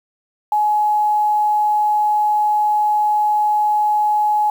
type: tone with quantisation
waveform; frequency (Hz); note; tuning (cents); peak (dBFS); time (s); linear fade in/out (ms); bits
sine; 843; G#5; +26; -13; 0.52-4.5; 2; 7
effects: none